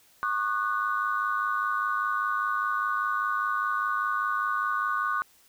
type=tone cluster; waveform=sine; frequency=1102 / 1207 / 1481 Hz; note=C#6 / D6 / F#6; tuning=-11 / +47 / +1 cents; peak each=-29 dBFS; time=0.23-5.22 s; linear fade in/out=0 ms; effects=tanh soft clip ceiling -15 dBFS + white hiss -60 dBFS RMS until 5.48 s